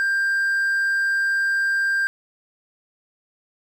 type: tone with hard clipping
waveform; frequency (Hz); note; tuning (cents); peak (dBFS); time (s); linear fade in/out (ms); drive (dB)
triangle; 1589; G6; +23; -19; 0-2.07; 0; 5
effects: none